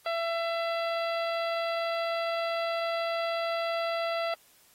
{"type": "harmonic tone", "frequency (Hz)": 670, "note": "E5", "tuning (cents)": 28, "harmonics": [1, 2, 3, 4, 5, 6, 7], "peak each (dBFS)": [-29, -35, -39, -41, -43, -45, -46], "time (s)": [0.06, 4.34], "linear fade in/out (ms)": 2, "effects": ["white hiss -61 dBFS RMS until 4.74 s", "AAC 48 kbps"]}